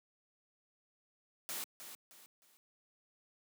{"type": "noise with echo", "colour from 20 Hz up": "white", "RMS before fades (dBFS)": -41, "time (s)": [1.49, 1.64], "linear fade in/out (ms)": 0, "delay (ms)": 310, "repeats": 3, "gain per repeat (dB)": -9, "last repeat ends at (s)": 2.57, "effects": ["high-pass 200 Hz 12 dB/octave"]}